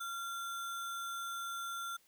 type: tone with sample-and-hold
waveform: sine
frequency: 1378 Hz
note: F6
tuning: 24 cents flat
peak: -38 dBFS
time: 0-1.97 s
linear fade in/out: 10 ms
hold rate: 4900 Hz
effects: white hiss -69 dBFS RMS until 2.07 s